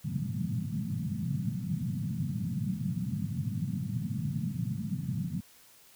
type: band-pass noise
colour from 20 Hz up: white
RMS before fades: -33 dBFS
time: 0.04-5.41 s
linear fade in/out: 10 ms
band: 100 to 210 Hz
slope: 48 dB/octave
effects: white hiss -58 dBFS RMS until 5.95 s